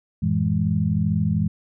sine tone cluster, 90.5 / 110.5 / 163.7 / 206.1 Hz, F#2 / A2 / E3 / G#3, -38 / +8 / -12 / -13 cents, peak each -26 / -25 / -22 / -24 dBFS, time 0.22-1.48 s, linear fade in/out 10 ms, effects none

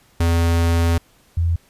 square / sine tone pair in turn, 84.2 / 84.2 Hz, E2 / E2, +37 / +37 cents, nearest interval unison, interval 0 cents, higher neither, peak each -15 dBFS, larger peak neither, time 0.2-0.98 / 1.37-1.56 s, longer first, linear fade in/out 5 ms, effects pink hiss -55 dBFS RMS until 1.69 s + resampled to 32000 Hz

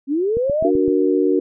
sine linear sweep, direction up, 261.6 to 704 Hz, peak -16 dBFS, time 0.07-0.71 s, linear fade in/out 50 ms
click train, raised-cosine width 3 ms, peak -15 dBFS, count 5, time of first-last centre 0.37-0.88 s, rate 7.84 Hz
sine chord, D augmented, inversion none, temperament equal, 293.7 / 370 / 466.2 Hz, D4 / F#4 / A#4, 0 / 0 / 0 cents, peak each -18 / -17 / -20 dBFS, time 0.64-1.4 s, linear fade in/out 10 ms
effects none

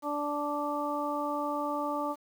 harmonic tone, 292.5 Hz, D4, 7 cents flat, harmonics 1 / 2 / 3 / 4, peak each -35 / -35 / -35 / -35 dBFS, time 0.02-2.16 s, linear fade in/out 50 ms, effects 9-bit

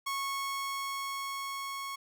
sawtooth tone with level ramp, 1100 Hz, C#6, 14 cents flat, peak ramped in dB -28 to -33 dBFS, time 0.06-1.96 s, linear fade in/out 10 ms, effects none

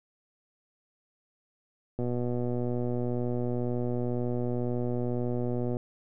click train, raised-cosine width 2 ms, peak -19 dBFS, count 462, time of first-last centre 1.99-5.769 s, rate 122 Hz, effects none

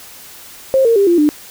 sine tone with pitch steps, 532 / 460.5 / 398.5 / 345 / 298.6 Hz, C5 / A#4 / G4 / F4 / D4, +29 / -21 / +28 / -21 / +29 cents, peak -8 dBFS, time 0.74-1.29 s, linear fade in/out 0 ms, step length 110 ms, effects white hiss -37 dBFS RMS until 1.5 s

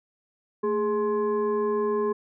sine tone with frequency modulation, 415.3 Hz, G#4, in tune, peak -22 dBFS, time 0.63-2.13 s, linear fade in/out 10 ms, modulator 637 Hz, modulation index 0.72, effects none

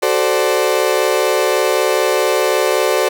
35% pulse chord, D dominant seventh, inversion first, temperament equal with one note detuned, 374.9 / 440 / 523.3 / 587.3 Hz, F#4 / A4 / C5 / D5, +23 / 0 / 0 / 0 cents, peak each -17 dBFS, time 0.02-3.09 s, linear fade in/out 10 ms, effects none

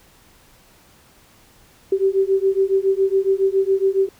sine beating tone pair, 383.5 / 390.7 Hz, G4 / G4, -38 / -6 cents, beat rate 7.2 Hz, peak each -18 dBFS, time 1.92-4.09 s, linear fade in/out 5 ms, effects pink hiss -52 dBFS RMS until 4.19 s

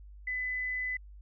sine tone, 2006 Hz, B6, 26 cents sharp, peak -31 dBFS, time 0.27-0.97 s, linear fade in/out 5 ms, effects added 50 Hz sine -47 dBFS peak until 1.21 s

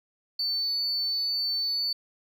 sine tone, 4501 Hz, C#8, 26 cents sharp, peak -24 dBFS, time 0.39-1.93 s, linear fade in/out 5 ms, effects tanh soft clip ceiling -22 dBFS + 10-bit

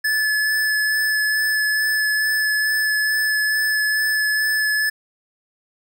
square tone with vibrato, 1726 Hz, A6, 34 cents flat, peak -18 dBFS, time 0.04-4.9 s, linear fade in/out 10 ms, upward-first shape sine, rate 2.3 Hz, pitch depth 11 cents each way, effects none

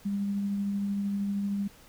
sine tone with tremolo, 200.5 Hz, G3, 39 cents sharp, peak -26 dBFS, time 0.05-1.68 s, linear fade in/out 10 ms, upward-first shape triangle, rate 13 Hz, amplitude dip 25%, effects pink hiss -55 dBFS RMS until 1.88 s

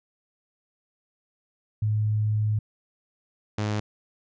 sine / sawtooth tone pair in turn, 106.9 / 105.55 Hz, A2 / G#2, -49 / +29 cents, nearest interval unison, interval 22 cents, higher first, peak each -21 / -21 dBFS, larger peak neither, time 1.82-2.59 / 3.58-3.8 s, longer first, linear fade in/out 5 ms, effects resampled to 16000 Hz

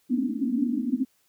white band-pass noise, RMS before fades -26 dBFS, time 0.09-1.05 s, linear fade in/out 20 ms, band 230 to 290 Hz, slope 96 dB/octave, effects white hiss -67 dBFS RMS until 1.28 s

